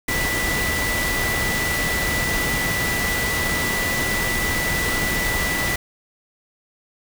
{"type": "tone in noise", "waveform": "sine", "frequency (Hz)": 1975.5, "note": "B6", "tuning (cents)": 0, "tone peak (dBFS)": -23, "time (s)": [0.08, 5.76], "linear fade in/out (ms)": 5, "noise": "pink", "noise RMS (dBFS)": -24, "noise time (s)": [0.08, 5.76], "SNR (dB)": -2, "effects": []}